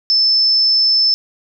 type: tone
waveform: sine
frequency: 5270 Hz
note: E8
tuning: 1 cent flat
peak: -10 dBFS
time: 0.1-1.14 s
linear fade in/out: 0 ms
effects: none